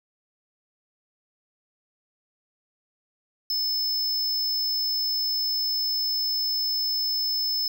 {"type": "tone", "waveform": "square", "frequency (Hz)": 5240, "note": "E8", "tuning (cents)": -11, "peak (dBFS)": -24, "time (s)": [3.5, 7.68], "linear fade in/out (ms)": 2, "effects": []}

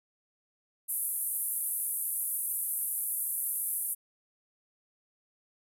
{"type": "band-pass noise", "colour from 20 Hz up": "pink", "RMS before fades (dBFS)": -33, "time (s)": [0.88, 3.95], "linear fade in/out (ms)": 20, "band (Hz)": [10000, 13000], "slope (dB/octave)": 48, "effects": []}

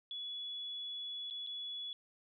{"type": "tone with dropouts", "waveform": "sine", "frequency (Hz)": 3400, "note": "G#7", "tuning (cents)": 40, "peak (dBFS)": -40, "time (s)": [0.11, 1.93], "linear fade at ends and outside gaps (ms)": 1, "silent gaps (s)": [[1.301, 1.308], [1.465, 1.471]], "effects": []}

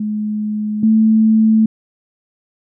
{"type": "tone pair in turn", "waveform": "sine", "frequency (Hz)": [212, 219.7], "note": ["G#3", "A3"], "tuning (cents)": [36, -2], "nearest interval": "minor second", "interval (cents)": 62, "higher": "second", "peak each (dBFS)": [-17, -8], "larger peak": "second", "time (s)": [[0, 0.83], [0.83, 1.66]], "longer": "neither", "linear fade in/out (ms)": 5, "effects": []}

